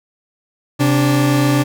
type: tone pair together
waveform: 40% pulse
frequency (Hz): 131.74 / 291.5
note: C3 / D4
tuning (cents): +12 / -13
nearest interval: octave + major second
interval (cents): 1375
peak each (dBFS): -14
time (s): 0.79-1.64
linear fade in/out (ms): 20
effects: none